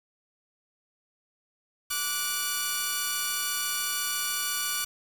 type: tone pair together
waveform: 5% pulse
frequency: 1166 / 1466 Hz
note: D6 / F#6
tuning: -13 / -16 cents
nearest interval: major third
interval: 397 cents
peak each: -19 dBFS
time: 1.9-4.85 s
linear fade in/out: 10 ms
effects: 7-bit

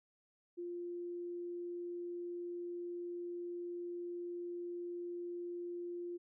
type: tone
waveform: sine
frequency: 349.2 Hz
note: F4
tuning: in tune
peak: -40 dBFS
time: 0.57-6.18 s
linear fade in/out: 20 ms
effects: none

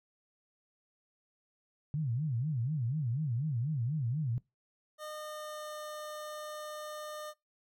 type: tone with vibrato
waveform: sine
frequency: 134.5 Hz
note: C3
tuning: 48 cents sharp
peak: -30 dBFS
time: 1.94-4.38 s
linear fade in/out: 0 ms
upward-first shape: sine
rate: 4.1 Hz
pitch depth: 290 cents each way
type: tone with pitch glide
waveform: 25% pulse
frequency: 610 to 606.1 Hz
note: D#5 to D#5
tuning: -34 to -46 cents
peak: -37 dBFS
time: 4.98-7.34 s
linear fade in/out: 50 ms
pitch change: -12 cents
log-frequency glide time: 5.09-5.77 s
effects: noise-tail reverb RT60 0.2 s tail -21 dB re dry

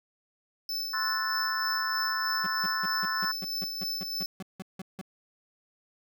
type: tone with tremolo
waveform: square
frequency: 5274 Hz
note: E8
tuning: in tune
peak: -30 dBFS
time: 0.69-4.26 s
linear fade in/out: 2 ms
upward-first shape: sine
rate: 3.2 Hz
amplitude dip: 40%
type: chord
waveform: sine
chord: F# half-diminished seventh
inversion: second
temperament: equal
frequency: 1046.5 / 1318.5 / 1480 / 1760 Hz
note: C6 / E6 / F#6 / A6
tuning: 0 / 0 / 0 / 0 cents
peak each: -34 dBFS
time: 0.93-3.32 s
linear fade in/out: 10 ms
type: tone bursts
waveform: 40% pulse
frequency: 189 Hz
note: F#3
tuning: 37 cents sharp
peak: -35 dBFS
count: 14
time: 2.44-5.014 s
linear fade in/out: 2 ms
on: 26 ms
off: 170 ms
effects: none

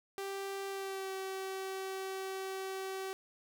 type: tone with pitch glide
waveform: sawtooth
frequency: 392 to 382.8 Hz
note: G4 to G4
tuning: 0 to -41 cents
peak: -34 dBFS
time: 0.18-3.13 s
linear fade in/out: 0 ms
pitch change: -41 cents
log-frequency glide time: 0.68-1.12 s
effects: none

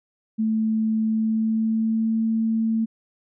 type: tone with pitch glide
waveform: sine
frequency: 220 to 223.7 Hz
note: A3 to A3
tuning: 0 to +29 cents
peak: -19 dBFS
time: 0.38-2.86 s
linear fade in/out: 20 ms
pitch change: +29 cents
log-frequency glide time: 1.06-2.21 s
effects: none

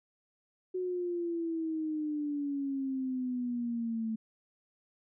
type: exponential sweep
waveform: sine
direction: down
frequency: 370 to 220.1 Hz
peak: -31 dBFS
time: 0.74-4.16 s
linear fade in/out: 10 ms
effects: none

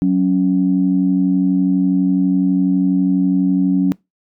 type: tone pair together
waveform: sine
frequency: 185.7 / 277.8 Hz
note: F#3 / C#4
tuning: +7 / +4 cents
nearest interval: perfect fifth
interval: 697 cents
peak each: -14 dBFS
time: 0.02-3.92 s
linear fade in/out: 0 ms
effects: noise-tail reverb RT60 0.2 s tail -24 dB re dry + tanh soft clip ceiling -4 dBFS

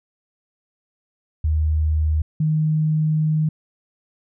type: tone pair in turn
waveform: sine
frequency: 77.6 / 155.2 Hz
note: D#2 / D#3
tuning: -4 / -4 cents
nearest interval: octave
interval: 1200 cents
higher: second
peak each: -16 dBFS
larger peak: neither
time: 1.44-2.22 / 2.4-3.49 s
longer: second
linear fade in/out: 5 ms
effects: none

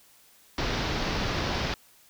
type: low-pass noise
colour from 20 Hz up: pink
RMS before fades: -29 dBFS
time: 0.58-1.74 s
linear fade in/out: 2 ms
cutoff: 5600 Hz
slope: 48 dB/octave
effects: white hiss -58 dBFS RMS until 2.09 s

